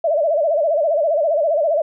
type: tone with vibrato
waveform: sine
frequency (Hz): 622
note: D#5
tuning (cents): -1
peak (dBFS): -14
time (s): 0.04-1.82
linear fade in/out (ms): 5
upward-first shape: sine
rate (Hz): 15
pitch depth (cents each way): 150
effects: none